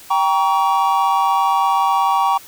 triangle chord, G diminished, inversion none, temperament just, 784 / 940.8 / 1128.9 Hz, G5 / Bb5 / Db6, 0 / +16 / +31 cents, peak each -16 dBFS, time 0.1-2.38 s, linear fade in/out 10 ms, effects white hiss -41 dBFS RMS until 2.47 s

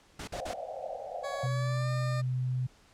pink noise bursts, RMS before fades -40 dBFS, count 3, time 0.19-0.537 s, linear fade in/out 5 ms, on 85 ms, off 46 ms
white band-pass noise, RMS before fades -39 dBFS, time 0.33-1.47 s, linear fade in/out 5 ms, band 500 to 770 Hz, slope 96 dB/octave
20% pulse tone with pitch glide, 560 to 603.7 Hz, C#5 to D5, +18 to +48 cents, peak -31 dBFS, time 1.23-2.22 s, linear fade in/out 20 ms, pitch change +130 cents, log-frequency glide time 1.47-1.9 s
sine tone, 127.1 Hz, C3, 50 cents flat, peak -28 dBFS, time 1.43-2.67 s, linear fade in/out 10 ms
effects pink hiss -61 dBFS RMS until 2.93 s + low-pass 8000 Hz 12 dB/octave

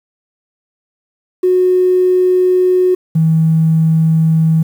triangle tone pair in turn, 366.2 / 160.78 Hz, F#4 / E3, -18 / -43 cents, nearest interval octave + major second, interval 1425 cents, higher first, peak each -4 dBFS, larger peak neither, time 1.43-2.95 / 3.15-4.63 s, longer first, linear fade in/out 10 ms, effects tanh soft clip ceiling -6 dBFS + 7-bit

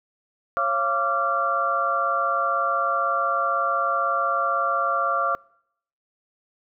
sine tone cluster, 548 / 684 / 1170 / 1376 Hz, C#5 / F5 / D6 / F6, -20 / -36 / -7 / -26 cents, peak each -29 / -28 / -23 / -25 dBFS, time 0.57-5.35 s, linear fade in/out 0 ms, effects noise-tail reverb RT60 0.7 s tail -25 dB re dry

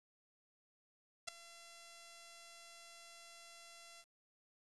5% pulse tone with ADSR envelope, 680 Hz, F5, 46 cents flat, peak -26 dBFS, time 1.27-4.05 s, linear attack 15 ms, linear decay 4 ms, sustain -18 dB, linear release 52 ms, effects resampled to 24000 Hz + 10-bit

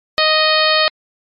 harmonic tone, 622.3 Hz, D#5, in tune, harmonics 1 / 2 / 3 / 4 / 5 / 6 / 7 / 8, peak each -17 / -18 / -19 / -21 / -21 / -21 / -17 / -27 dBFS, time 0.18-0.88 s, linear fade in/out 0 ms, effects MP3 64 kbps

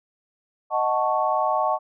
sine chord, D# half-diminished seventh, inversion none, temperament equal, 622.3 / 740 / 880 / 1108.7 Hz, D#5 / F#5 / A5 / C#6, 0 / 0 / 0 / 0 cents, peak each -25 dBFS, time 0.7-1.79 s, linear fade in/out 50 ms, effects none

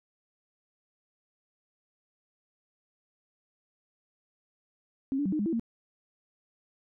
sine tone with pitch steps, 269.6 / 289 / 191.5 / 307 / 206.2 / 330.3 / 230.2 Hz, C#4 / D4 / G3 / D#4 / G#3 / E4 / A#3, -48 / -28 / -40 / -23 / -12 / +4 / -22 cents, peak -26 dBFS, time 5.12-5.596 s, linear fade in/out 0 ms, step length 68 ms, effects none

